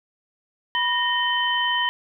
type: tone cluster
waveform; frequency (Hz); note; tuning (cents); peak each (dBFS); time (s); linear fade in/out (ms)
sine; 981 / 1852 / 3061; B5 / A#6 / G7; -12 / -12 / -42; -24; 0.75-1.89; 0
effects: none